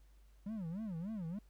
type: tone with vibrato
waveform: triangle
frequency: 190.2 Hz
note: F#3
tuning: 48 cents sharp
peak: -37 dBFS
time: 0.46-1.39 s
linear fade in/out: 5 ms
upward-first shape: sine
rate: 3.4 Hz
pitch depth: 290 cents each way
effects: added 50 Hz sine -60 dBFS peak until 1.49 s + pink hiss -75 dBFS RMS until 1.49 s